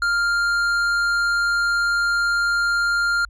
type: tone with tanh clipping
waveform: sine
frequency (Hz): 1399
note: F6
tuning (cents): +3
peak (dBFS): -19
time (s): 0.02-3.25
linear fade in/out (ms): 2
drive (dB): 10
effects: added 50 Hz sine -40 dBFS peak until 3.29 s